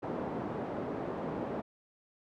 pink band-pass noise, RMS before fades -37 dBFS, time 0.02-1.62 s, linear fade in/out 20 ms, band 210 to 730 Hz, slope 12 dB/octave, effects none

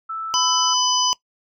sine tone, 1318.5 Hz, E6, in tune, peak -25 dBFS, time 0.09-0.74 s, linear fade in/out 10 ms
harmonic tone, 1000 Hz, B5, 21 cents sharp, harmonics 1 / 3 / 5 / 6, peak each -22 / -22 / -22 / -22 dBFS, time 0.34-1.13 s, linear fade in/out 0 ms
effects noise-tail reverb RT60 0.1 s tail -20 dB re dry

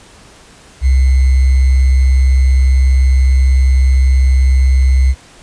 sine tone with sample-and-hold, 65.41 Hz, C2, in tune, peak -6 dBFS, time 0.81-5.15 s, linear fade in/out 50 ms, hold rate 2100 Hz, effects pink hiss -41 dBFS RMS until 5.42 s + resampled to 22050 Hz

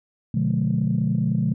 sine chord, B diminished seventh, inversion none, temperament just, 123.47 / 148.16 / 177.8 / 213.4 Hz, B2 / D3 / F3 / Ab3, 0 / +16 / +31 / +47 cents, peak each -24 dBFS, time 0.34-1.54 s, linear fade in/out 5 ms, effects tanh soft clip ceiling -11 dBFS

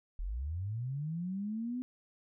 sine linear sweep, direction up, 36.63 to 255.2 Hz, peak -34 dBFS, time 0.19-1.82 s, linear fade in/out 0 ms, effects none

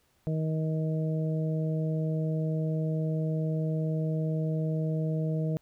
harmonic tone, 157.8 Hz, D#3, 25 cents sharp, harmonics 1 / 2 / 3 / 4, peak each -27 / -38 / -37 / -39 dBFS, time 0.27-5.57 s, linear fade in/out 0 ms, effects pink hiss -69 dBFS RMS until 5.61 s

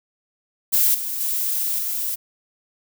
violet noise with level steps, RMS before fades -17 / -27 / -23 / -25 dBFS, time 0.72-2.16 s, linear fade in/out 20 ms, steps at 0.94 / 1.2 / 1.78 s, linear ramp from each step 10 ms, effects none

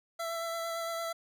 25% pulse tone with vibrato, 667 Hz, E5, 20 cents sharp, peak -30 dBFS, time 0.19-1.13 s, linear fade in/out 10 ms, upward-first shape sine, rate 8.8 Hz, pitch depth 15 cents each way, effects none

